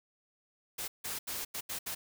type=noise bursts at uneven times; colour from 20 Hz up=white; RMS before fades=-38 dBFS; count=6; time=0.78-0.88 / 1.04-1.19 / 1.27-1.45 / 1.54-1.61 / 1.69-1.79 / 1.86-1.95 s; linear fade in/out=10 ms; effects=none